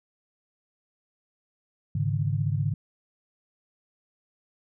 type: chord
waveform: sine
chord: Ab suspended fourth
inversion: none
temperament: equal with one note detuned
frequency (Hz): 103.83 / 140.36 / 155.56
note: Ab2 / Db3 / Eb3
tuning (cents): 0 / +22 / 0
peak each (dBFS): -27 / -27 / -30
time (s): 1.95-2.74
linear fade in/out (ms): 5
effects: none